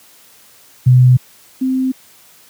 sine tone pair in turn, 126.3 / 260.3 Hz, B2 / C4, +39 / -9 cents, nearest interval octave + minor second, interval 1252 cents, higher second, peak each -4 / -13 dBFS, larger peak first, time 0.86-1.17 / 1.61-1.92 s, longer neither, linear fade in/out 10 ms, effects white hiss -46 dBFS RMS until 2.49 s + high-pass 80 Hz 12 dB/octave

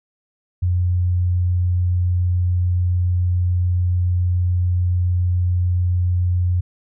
sine tone, 89.3 Hz, F2, 39 cents sharp, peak -15 dBFS, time 0.62-6.61 s, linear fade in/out 10 ms, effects none

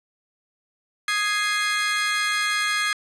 30% pulse chord, Ab major, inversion second, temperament equal, 1244.5 / 1661.2 / 2093 Hz, Eb6 / Ab6 / C7, 0 / 0 / 0 cents, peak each -24 / -22 / -23 dBFS, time 1.08-2.93 s, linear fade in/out 2 ms, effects resampled to 22050 Hz + 9-bit

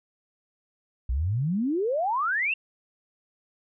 sine exponential sweep, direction up, 56.7 to 2794 Hz, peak -23 dBFS, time 1.09-2.54 s, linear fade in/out 5 ms, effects none

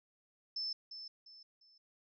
sine tone with echo, 5274 Hz, E8, in tune, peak -36 dBFS, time 0.56-0.73 s, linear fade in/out 5 ms, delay 350 ms, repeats 3, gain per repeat -9 dB, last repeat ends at 1.78 s, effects none

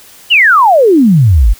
sine exponential sweep, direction down, 3053 to 43.42 Hz, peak -3 dBFS, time 0.3-1.54 s, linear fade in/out 20 ms, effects white hiss -38 dBFS RMS until 1.59 s

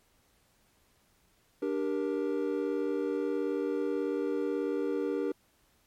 triangle chord, G minor, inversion second, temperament just, 294 / 392 / 470.4 Hz, D4 / G4 / Bb4, +2 / 0 / +16 cents, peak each -31 dBFS, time 1.62-5.32 s, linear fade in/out 5 ms, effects pink hiss -68 dBFS RMS until 5.86 s + MP3 64 kbps

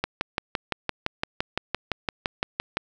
click train, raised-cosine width 0.3 ms, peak -8 dBFS, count 17, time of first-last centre 0.04-2.77 s, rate 5.86 Hz, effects none

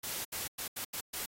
white noise bursts at uneven times, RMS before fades -38 dBFS, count 6, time 0.03-0.25 / 0.32-0.48 / 0.58-0.68 / 0.76-0.85 / 0.93-1.01 / 1.13-1.26 s, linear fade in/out 10 ms, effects AAC 48 kbps

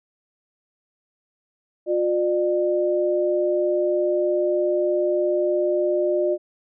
sine tone pair together, 356.8 / 600 Hz, F4 / D5, +37 / +37 cents, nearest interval major sixth, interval 900 cents, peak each -21 dBFS, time 1.86-6.38 s, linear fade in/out 50 ms, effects none

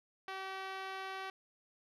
5% pulse tone with band-pass filter, 382.8 Hz, G4, 41 cents flat, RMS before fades -43 dBFS, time 0.28-1.3 s, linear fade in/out 2 ms, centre 820 Hz, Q 0.72, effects none

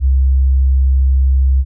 sine tone, 66.3 Hz, C2, 23 cents sharp, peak -8 dBFS, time 0-1.65 s, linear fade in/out 50 ms, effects none

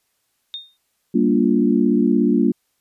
sine tone with exponential decay, 3671 Hz, A#7, 27 cents flat, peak -24 dBFS, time 0.54-0.77 s, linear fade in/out 0 ms, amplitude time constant 48 ms
sine chord, G minor seventh, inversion none, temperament equal with one note detuned, 196 / 233.1 / 289.6 / 349.2 Hz, G3 / Bb3 / D4 / F4, 0 / 0 / -24 / 0 cents, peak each -20 / -17 / -19 / -21 dBFS, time 1.14-2.52 s, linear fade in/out 10 ms
effects white hiss -69 dBFS RMS until 2.8 s + resampled to 32000 Hz

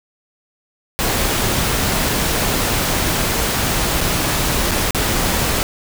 pink noise with dropouts, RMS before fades -18 dBFS, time 0.99-5.63 s, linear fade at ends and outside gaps 0 ms, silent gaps 4.007-4.012 / 4.711-4.716 / 4.908-4.947 s, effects none

